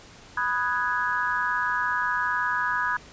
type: chord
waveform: sine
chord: G# minor seventh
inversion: first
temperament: equal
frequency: 987.8 / 1244.5 / 1480 / 1661.2 Hz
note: B5 / D#6 / F#6 / G#6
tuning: 0 / 0 / 0 / 0 cents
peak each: -28 / -30 / -30 / -27 dBFS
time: 0.37-2.97 s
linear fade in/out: 5 ms
effects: pink hiss -48 dBFS RMS until 3.12 s + resampled to 16000 Hz